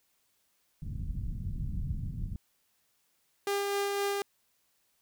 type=low-pass noise; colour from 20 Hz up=pink; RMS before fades=-35 dBFS; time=0.82-2.36 s; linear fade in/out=2 ms; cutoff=170 Hz; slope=24 dB/octave
type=tone with tremolo; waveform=sawtooth; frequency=401.5 Hz; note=G4; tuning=41 cents sharp; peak=-24 dBFS; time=3.47-4.22 s; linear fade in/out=2 ms; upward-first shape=sine; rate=3.9 Hz; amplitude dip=25%
effects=white hiss -73 dBFS RMS until 5.01 s